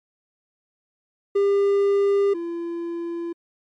triangle tone pair in turn, 400 / 339.7 Hz, G4 / F4, +35 / -48 cents, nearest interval minor third, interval 283 cents, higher first, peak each -14 / -24 dBFS, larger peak first, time 1.35-2.34 / 2.34-3.33 s, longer neither, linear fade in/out 10 ms, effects MP3 48 kbps

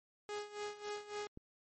sawtooth tone with tremolo, 415.3 Hz, G#4, in tune, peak -35 dBFS, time 0.29-1.27 s, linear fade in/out 0 ms, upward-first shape sine, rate 3.6 Hz, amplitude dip 80%
click, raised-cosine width 3 ms, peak -36 dBFS, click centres 1.374 s
effects MP3 32 kbps

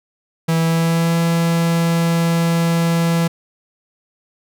45% pulse tone with pitch glide, 163.8 to 167.34 Hz, E3 to E3, -11 to +26 cents, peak -14 dBFS, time 0.48-3.28 s, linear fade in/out 10 ms, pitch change +37 cents, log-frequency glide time 0.59-1.17 s, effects none

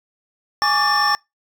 triangle tone cluster, 831 / 1131 / 1181 / 1781 / 5420 Hz, G#5 / C#6 / D6 / A6 / E8, +1 / +34 / +9 / +21 / +47 cents, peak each -19 dBFS, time 0.62-1.15 s, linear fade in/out 0 ms, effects noise-tail reverb RT60 0.2 s tail -26 dB re dry + tanh soft clip ceiling -7 dBFS

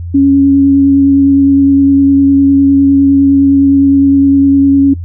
sine tone with vibrato, 276.4 Hz, C#4, 5 cents flat, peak -3 dBFS, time 0.14-4.94 s, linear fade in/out 10 ms, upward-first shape triangle, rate 9.8 Hz, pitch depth 15 cents each way, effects noise-tail reverb RT60 0.1 s tail -20 dB re dry + added 86 Hz sine -18 dBFS peak until 5.04 s

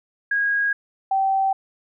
sine tone pair in turn, 1641 / 774.4 Hz, G#6 / G5, -21 / -21 cents, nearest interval octave + minor second, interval 1300 cents, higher first, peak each -18 / -17 dBFS, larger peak second, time 0.31-0.73 / 1.11-1.53 s, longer neither, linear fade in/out 5 ms, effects none

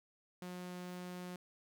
sawtooth tone, 179.8 Hz, F#3, 49 cents flat, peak -40 dBFS, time 0.42-1.36 s, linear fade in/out 2 ms, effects none

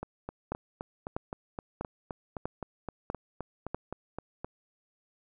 two click trains, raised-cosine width 1 ms, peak -22 / -18 dBFS, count 18 / 6, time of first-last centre 0.03-4.446 / 0.52-3.746 s, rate 3.85 / 1.55 Hz, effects none

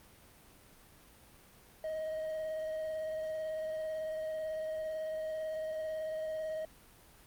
triangle tone with vibrato, 629 Hz, D#5, 19 cents sharp, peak -33 dBFS, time 1.84-6.65 s, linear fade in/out 2 ms, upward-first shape sine, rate 18 Hz, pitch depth 15 cents each way, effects pink hiss -59 dBFS RMS until 7.26 s + Opus 32 kbps

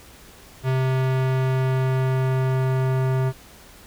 square tone with low-pass filter sweep, 130.81 Hz, C3, in tune, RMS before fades -21 dBFS, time 0.63-3.33 s, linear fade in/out 50 ms, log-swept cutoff 2900 to 1500 Hz, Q 0.73, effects added 60 Hz sine -55 dBFS peak until 3.86 s + pink hiss -47 dBFS RMS until 3.86 s

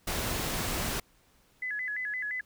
pink noise, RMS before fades -32 dBFS, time 0.07-1 s, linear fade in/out 5 ms
sine tone with vibrato, 1844 Hz, A#6, 19 cents flat, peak -31 dBFS, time 1.62-2.41 s, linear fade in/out 5 ms, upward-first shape square, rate 5.8 Hz, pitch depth 150 cents each way
effects pink hiss -65 dBFS RMS until 2.45 s

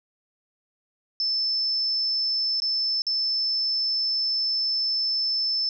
sine tone with dropouts, 5274 Hz, E8, in tune, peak -22 dBFS, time 1.2-5.69 s, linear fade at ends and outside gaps 1 ms, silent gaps 2.601-2.62 / 3.02-3.067 s, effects none

